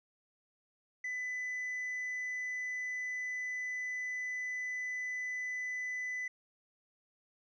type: tone with tanh clipping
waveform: sine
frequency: 2000 Hz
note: B6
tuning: 21 cents sharp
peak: -36 dBFS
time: 1.04-6.28 s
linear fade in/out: 5 ms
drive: 2 dB
effects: none